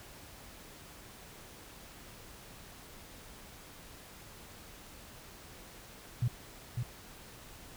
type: tone with echo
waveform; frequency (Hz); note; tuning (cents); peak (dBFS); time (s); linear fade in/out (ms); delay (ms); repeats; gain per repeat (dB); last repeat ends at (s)
sine; 120.7; B2; -39; -26; 6.22-6.28; 5; 550; 1; -5; 6.83
effects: pink hiss -52 dBFS RMS until 7.76 s